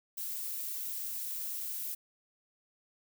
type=noise; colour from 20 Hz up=violet; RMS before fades=-38 dBFS; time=0.17-1.95 s; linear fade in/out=10 ms; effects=none